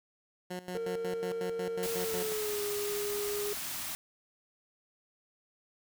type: tone with tremolo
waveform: 15% pulse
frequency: 181 Hz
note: F#3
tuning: 38 cents flat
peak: -30 dBFS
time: 0.5-2.33 s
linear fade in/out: 10 ms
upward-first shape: square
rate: 5.5 Hz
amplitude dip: 80%
type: tone with pitch glide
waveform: triangle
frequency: 459.3 to 411.6 Hz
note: A#4 to G#4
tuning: -26 to -16 cents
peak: -31 dBFS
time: 0.75-3.53 s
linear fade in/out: 0 ms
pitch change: -190 cents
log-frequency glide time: 1.94-2.61 s
type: band-stop noise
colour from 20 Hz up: white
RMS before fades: -38 dBFS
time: 1.83-3.95 s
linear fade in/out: 0 ms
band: 370 to 580 Hz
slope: 96 dB/octave
effects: none

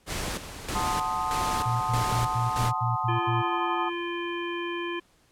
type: noise with tremolo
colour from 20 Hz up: pink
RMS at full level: -31 dBFS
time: 0.06-2.72 s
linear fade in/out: 50 ms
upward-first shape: square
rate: 1.6 Hz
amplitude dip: 65%
type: chord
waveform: sine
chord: F# diminished seventh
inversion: none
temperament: equal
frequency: 740 / 880 / 1046.5 / 1244.5 Hz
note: F#5 / A5 / C6 / Eb6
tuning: 0 / 0 / 0 / 0 cents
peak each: -34 / -30 / -32 / -31 dBFS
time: 0.74-3.9 s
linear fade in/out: 20 ms
type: tone bursts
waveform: sine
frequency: 118 Hz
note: A#2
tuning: 22 cents sharp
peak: -25 dBFS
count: 8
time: 1.65-3.427 s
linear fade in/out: 20 ms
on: 160 ms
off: 71 ms
type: harmonic tone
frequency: 345.1 Hz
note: F4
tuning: 21 cents flat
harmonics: 1 / 3 / 5 / 7 / 9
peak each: -31 / -36 / -38 / -39 / -41 dBFS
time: 3.08-5 s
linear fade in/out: 10 ms
effects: pink hiss -63 dBFS RMS until 5.31 s + low-pass 11000 Hz 12 dB/octave

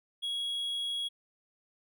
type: tone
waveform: triangle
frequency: 3322 Hz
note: G#7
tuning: in tune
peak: -30 dBFS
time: 0.22-1.09 s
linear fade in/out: 20 ms
effects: none

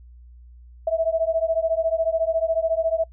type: beating tone pair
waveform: sine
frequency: 646 / 660 Hz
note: E5 / E5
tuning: -35 / +2 cents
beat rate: 14 Hz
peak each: -22 dBFS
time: 0.87-3.04 s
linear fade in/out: 5 ms
effects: noise-tail reverb RT60 0.1 s tail -26 dB re dry + added 60 Hz sine -43 dBFS peak until 3.12 s

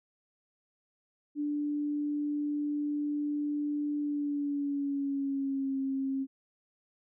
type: tone with pitch glide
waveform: sine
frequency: 293.7 to 269.3 Hz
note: D4 to C#4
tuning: 0 to -50 cents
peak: -29 dBFS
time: 1.35-6.27 s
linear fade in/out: 50 ms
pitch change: -150 cents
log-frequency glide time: 3.98-5.78 s
effects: none

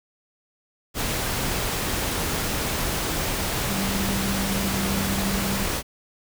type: tone in noise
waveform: sine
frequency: 195.4 Hz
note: G3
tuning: 5 cents flat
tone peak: -26 dBFS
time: 3.67-5.68 s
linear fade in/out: 50 ms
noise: pink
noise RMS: -26 dBFS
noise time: 0.94-5.83 s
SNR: -3 dB
effects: none

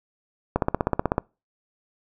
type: click train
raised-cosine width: 1 ms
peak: -6 dBFS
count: 11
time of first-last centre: 0.56-1.181 s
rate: 16.1 Hz
effects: noise-tail reverb RT60 0.3 s tail -26 dB re dry

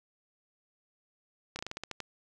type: slowing click train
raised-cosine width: 0.2 ms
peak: -20 dBFS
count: 9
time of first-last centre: 1.56-2.003 s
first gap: 30 ms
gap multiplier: 1.17
effects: none

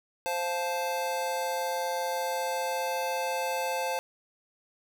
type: chord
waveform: square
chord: F major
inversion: second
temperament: just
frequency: 523.8 / 698.5 / 873.1 Hz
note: C5 / F5 / A5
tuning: +2 / 0 / -14 cents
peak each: -33 / -36 / -33 dBFS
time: 0.26-3.99 s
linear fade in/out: 0 ms
effects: none

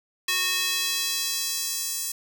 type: tone with high-pass filter sweep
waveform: square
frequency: 367.6 Hz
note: F#4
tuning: 11 cents flat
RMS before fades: -27 dBFS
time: 0.28-2.12 s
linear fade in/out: 5 ms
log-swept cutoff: 2400 to 7400 Hz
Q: 1.1
effects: none

